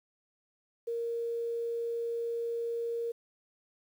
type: tone with quantisation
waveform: sine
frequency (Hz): 466.2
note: A#4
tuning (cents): 0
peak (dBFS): -31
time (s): 0.87-3.12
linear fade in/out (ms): 10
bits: 10
effects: none